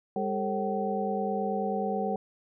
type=tone cluster; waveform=sine; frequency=200.9 / 402.6 / 451.9 / 543 / 761 Hz; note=G3 / G4 / A4 / C#5 / F#5; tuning=+43 / +46 / +46 / -36 / +48 cents; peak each=-32 / -36 / -33 / -36 / -32 dBFS; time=0.16-2.16 s; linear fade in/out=2 ms; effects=none